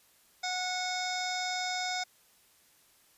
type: harmonic tone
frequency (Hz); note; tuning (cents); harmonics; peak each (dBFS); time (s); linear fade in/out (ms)
733; F#5; -16; 1 / 2 / 3 / 5 / 6 / 7 / 8 / 9 / 10; -35 / -40 / -38 / -40 / -49 / -38 / -47 / -47 / -47; 0.43-2.04; 10
effects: white hiss -64 dBFS RMS until 3.17 s + resampled to 32000 Hz